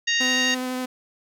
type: harmonic tone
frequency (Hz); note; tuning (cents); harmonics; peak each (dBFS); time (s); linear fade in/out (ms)
932.3; A#5; 0; 2 / 3 / 4 / 5 / 6 / 7; -23 / -25 / -27 / -31 / -35 / -30; 0.07-0.55; 10
type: tone with vibrato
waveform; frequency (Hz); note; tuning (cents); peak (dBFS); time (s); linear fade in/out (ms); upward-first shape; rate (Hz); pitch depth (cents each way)
sawtooth; 254.3; C4; -49; -22; 0.2-0.86; 10; sine; 12; 10
effects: none